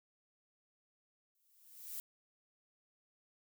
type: noise with exponential growth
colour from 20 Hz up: violet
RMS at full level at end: -41 dBFS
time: 1.35-2 s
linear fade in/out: 1 ms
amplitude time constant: 140 ms
effects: none